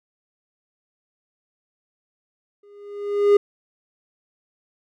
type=tone with exponential growth; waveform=triangle; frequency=408.2 Hz; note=G#4; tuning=30 cents flat; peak=-7 dBFS; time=2.63-3.37 s; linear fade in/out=5 ms; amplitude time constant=160 ms; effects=none